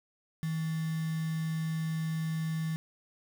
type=tone with quantisation; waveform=sine; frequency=160.4 Hz; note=E3; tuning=47 cents flat; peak=-30 dBFS; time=0.43-2.76 s; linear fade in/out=0 ms; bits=7; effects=none